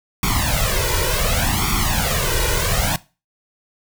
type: noise with flanger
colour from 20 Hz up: pink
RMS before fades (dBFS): -19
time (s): 0.23-2.96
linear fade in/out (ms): 2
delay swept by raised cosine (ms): 0.88 to 2.08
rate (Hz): 0.68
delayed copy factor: +1
effects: noise-tail reverb RT60 0.3 s tail -19 dB re dry